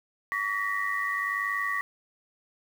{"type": "tone cluster", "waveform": "sine", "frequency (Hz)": [1138, 1860, 1961], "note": ["C#6", "A#6", "B6"], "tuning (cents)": [45, -4, -13], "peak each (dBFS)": -31, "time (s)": [0.32, 1.81], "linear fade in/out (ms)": 0, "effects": ["8-bit"]}